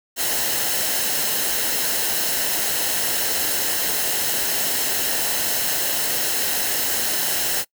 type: noise with comb filter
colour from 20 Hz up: white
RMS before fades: -22 dBFS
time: 0.16-7.65 s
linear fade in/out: 50 ms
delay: 0.85 ms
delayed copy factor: -0.5
effects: noise-tail reverb RT60 0.1 s tail -24 dB re dry